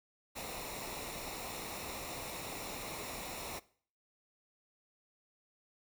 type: noise with comb filter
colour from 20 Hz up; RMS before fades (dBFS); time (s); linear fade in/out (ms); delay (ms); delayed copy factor
pink; -43; 0.35-3.6; 20; 0.63; -0.6
effects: noise-tail reverb RT60 0.5 s tail -20 dB re dry